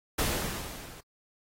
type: noise with level ramp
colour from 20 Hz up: pink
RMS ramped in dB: -27 to -50 dBFS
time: 0.18-1.01 s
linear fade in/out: 10 ms
effects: AAC 48 kbps